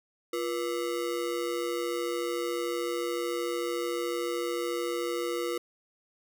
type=ring-modulated tone; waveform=square; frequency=415.3 Hz; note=G#4; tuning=in tune; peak=-27 dBFS; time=0.33-5.58 s; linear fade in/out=5 ms; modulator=66.8 Hz; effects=none